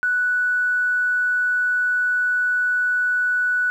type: tone with tanh clipping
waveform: triangle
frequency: 1480 Hz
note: F#6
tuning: in tune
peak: -17 dBFS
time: 0.03-3.7 s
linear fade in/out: 0 ms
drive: 3 dB
effects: none